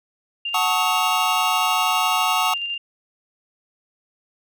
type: tone with tremolo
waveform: sine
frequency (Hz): 2794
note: F7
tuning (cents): 0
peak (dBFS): -23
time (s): 0.45-2.78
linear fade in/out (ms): 5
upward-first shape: square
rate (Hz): 12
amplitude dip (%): 30
type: chord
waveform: square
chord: D# half-diminished seventh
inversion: first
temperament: equal with one note detuned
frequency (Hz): 740 / 880 / 1108.7 / 1273.6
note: F#5 / A5 / C#6 / D#6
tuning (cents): 0 / 0 / 0 / +40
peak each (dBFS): -25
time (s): 0.54-2.54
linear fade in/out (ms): 5
effects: none